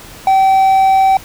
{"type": "tone", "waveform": "triangle", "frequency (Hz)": 770, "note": "G5", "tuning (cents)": -31, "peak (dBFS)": -5, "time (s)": [0.27, 1.17], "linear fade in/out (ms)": 2, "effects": ["pink hiss -35 dBFS RMS until 1.24 s"]}